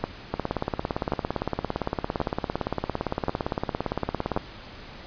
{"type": "two click trains", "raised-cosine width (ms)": 1, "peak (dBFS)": [-10, -11], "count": [5, 72], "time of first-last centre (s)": [[0.04, 4.364], [0.34, 4.374]], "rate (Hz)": [0.925, 17.6], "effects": ["pink hiss -43 dBFS RMS until 5.06 s", "resampled to 11025 Hz"]}